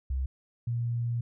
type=tone pair in turn; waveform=sine; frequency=65.6 / 118.45 Hz; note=C2 / A#2; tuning=+5 / +28 cents; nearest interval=minor seventh; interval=1023 cents; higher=second; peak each=-27 dBFS; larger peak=neither; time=0.1-0.26 / 0.67-1.21 s; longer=second; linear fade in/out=5 ms; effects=none

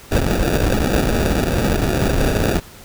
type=noise with sample-and-hold; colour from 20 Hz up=pink; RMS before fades=-17 dBFS; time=0.11-2.6 s; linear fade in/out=10 ms; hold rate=1050 Hz; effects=pink hiss -41 dBFS RMS until 2.84 s

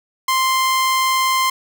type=tone; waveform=sawtooth; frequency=1046.5 Hz; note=C6; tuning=in tune; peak=-11 dBFS; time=0.28-1.5 s; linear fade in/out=5 ms; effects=none

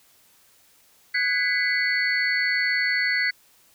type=tone cluster; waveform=sine; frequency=1480 / 1647 / 2006 / 2208 / 4434 Hz; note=F#6 / G#6 / B6 / C#7 / C#8; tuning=0 / -15 / +26 / -7 / 0 cents; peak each=-31 / -29 / -22 / -31 / -30 dBFS; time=1.14-3.31 s; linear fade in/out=10 ms; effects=white hiss -58 dBFS RMS until 3.74 s

